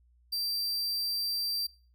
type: tone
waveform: 45% pulse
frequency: 4699 Hz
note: D8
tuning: in tune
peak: -29 dBFS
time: 0.32-1.67 s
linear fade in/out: 10 ms
effects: noise-tail reverb RT60 0.4 s tail -21 dB re dry + added 60 Hz sine -61 dBFS peak until 1.94 s